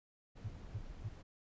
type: noise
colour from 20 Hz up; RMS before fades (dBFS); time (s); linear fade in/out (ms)
brown; -50; 0.35-1.23; 20
type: tone bursts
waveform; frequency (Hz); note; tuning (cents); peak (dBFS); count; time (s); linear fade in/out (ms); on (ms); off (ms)
sine; 104.6; G#2; +13; -37; 3; 0.44-1.09; 10; 50; 250
effects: resampled to 16000 Hz